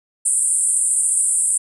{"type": "band-pass noise", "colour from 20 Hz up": "white", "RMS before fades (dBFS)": -18, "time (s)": [0.25, 1.58], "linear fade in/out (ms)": 10, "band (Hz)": [8200, 9600], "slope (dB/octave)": 96, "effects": []}